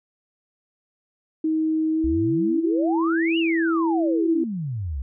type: tone with pitch glide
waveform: sine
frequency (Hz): 315.9 to 329.1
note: D#4 to E4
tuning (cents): +26 to -3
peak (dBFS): -19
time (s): 1.44-4.44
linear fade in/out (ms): 5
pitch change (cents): +71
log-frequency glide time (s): 1.92-2.19
type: exponential two-way sweep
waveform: sine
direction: up then down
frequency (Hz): 61.74 to 2957 to 61.74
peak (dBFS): -25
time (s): 2.04-5.02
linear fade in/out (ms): 0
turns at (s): 3.38
effects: none